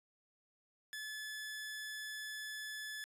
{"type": "tone", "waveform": "sawtooth", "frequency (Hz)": 1725, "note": "A6", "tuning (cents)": -35, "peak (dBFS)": -39, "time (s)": [0.93, 3.04], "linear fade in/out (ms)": 0, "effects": ["resampled to 32000 Hz"]}